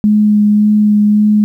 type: tone with vibrato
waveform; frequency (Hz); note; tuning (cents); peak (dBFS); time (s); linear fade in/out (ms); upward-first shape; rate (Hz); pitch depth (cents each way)
sine; 209.7; G#3; +17; -6; 0.04-1.44; 0; sine; 1.8; 12
effects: 8-bit